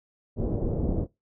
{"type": "low-pass noise", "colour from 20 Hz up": "pink", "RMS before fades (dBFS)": -27, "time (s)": [0.36, 1.07], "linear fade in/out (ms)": 50, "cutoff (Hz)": 520, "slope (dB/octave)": 24, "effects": ["noise-tail reverb RT60 0.2 s tail -21 dB re dry"]}